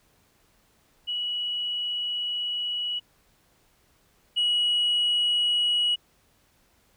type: tone pair in turn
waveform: sine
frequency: 2929 / 2915 Hz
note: F#7 / F#7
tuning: -18 / -26 cents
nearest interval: unison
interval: 8 cents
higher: first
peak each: -26 / -19 dBFS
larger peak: second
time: 1.07-3 / 4.36-5.96 s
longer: first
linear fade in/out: 20 ms
effects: tanh soft clip ceiling -18 dBFS + pink hiss -64 dBFS RMS until 6.96 s